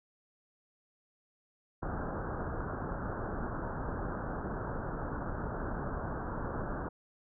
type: low-pass noise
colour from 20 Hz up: pink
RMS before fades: -37 dBFS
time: 1.82-6.89 s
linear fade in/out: 10 ms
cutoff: 1600 Hz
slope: 96 dB/octave
effects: none